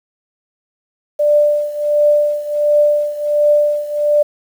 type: tone with tremolo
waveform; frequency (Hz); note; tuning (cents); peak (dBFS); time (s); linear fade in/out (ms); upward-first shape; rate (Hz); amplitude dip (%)
sine; 591; D5; +11; -7; 1.19-4.23; 10; triangle; 1.4; 85
effects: 7-bit